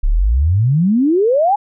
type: exponential sweep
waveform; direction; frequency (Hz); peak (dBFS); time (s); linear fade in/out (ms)
sine; up; 31.37 to 853; -10; 0.03-1.56; 10
effects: none